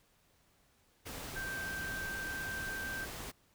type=tone in noise; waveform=sine; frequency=1566 Hz; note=G6; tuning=2 cents flat; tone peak=-38 dBFS; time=1.35-3.06 s; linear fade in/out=20 ms; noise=pink; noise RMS=-44 dBFS; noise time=1.05-3.32 s; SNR=+3 dB; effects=pink hiss -70 dBFS RMS until 3.54 s